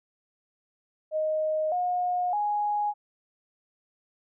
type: tone with pitch steps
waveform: sine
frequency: 622.3 / 719 / 830.7 Hz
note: D#5 / F#5 / G#5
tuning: 0 / -50 / 0 cents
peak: -24 dBFS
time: 1.11-2.94 s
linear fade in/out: 50 ms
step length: 610 ms
effects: none